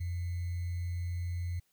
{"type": "tone with sample-and-hold", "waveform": "sine", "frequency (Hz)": 87.31, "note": "F2", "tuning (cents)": 0, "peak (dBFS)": -32, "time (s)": [0, 1.6], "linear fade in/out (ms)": 10, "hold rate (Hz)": 2100, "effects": ["white hiss -74 dBFS RMS until 1.72 s"]}